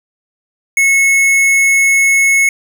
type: tone with tanh clipping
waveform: sine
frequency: 2190 Hz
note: C#7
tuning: 22 cents flat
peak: -9 dBFS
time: 0.77-2.49 s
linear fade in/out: 2 ms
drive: 18 dB
effects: none